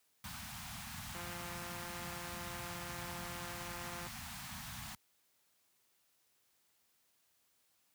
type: band-stop noise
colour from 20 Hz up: pink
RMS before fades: -46 dBFS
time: 0.24-4.95 s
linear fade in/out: 2 ms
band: 240 to 730 Hz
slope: 48 dB/octave
type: click train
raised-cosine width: 0.5 ms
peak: -33 dBFS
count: 509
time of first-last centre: 1.15-4.07 s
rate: 174 Hz
effects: white hiss -75 dBFS RMS until 7.94 s + high-pass 60 Hz 12 dB/octave